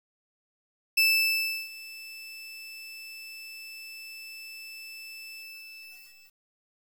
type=tone with ADSR envelope; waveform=30% pulse; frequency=2637 Hz; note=E7; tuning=in tune; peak=-16 dBFS; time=0.97-6.47 s; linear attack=9 ms; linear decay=700 ms; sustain=-22 dB; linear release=1100 ms; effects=9-bit